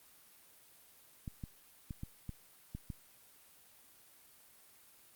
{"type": "clicks", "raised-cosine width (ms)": 5, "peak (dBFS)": -29, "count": 7, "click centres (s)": [1.278, 1.438, 1.908, 2.034, 2.293, 2.75, 2.902], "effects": ["white hiss -62 dBFS RMS until 5.15 s", "Opus 32 kbps"]}